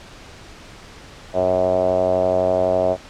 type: tone with low-pass filter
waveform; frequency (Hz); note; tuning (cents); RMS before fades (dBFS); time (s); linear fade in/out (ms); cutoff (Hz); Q
5% pulse; 92; F#2; -9; -18; 1.33-2.97; 50; 620; 7.5
effects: pink hiss -41 dBFS RMS until 3.09 s + low-pass 6000 Hz 12 dB/octave